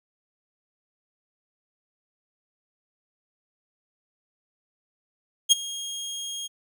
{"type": "tone with ADSR envelope", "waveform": "25% pulse", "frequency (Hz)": 3253, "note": "G#7", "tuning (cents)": -37, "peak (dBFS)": -8, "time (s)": [5.49, 6.48], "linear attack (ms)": 29, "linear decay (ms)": 18, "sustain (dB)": -20, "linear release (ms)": 21, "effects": []}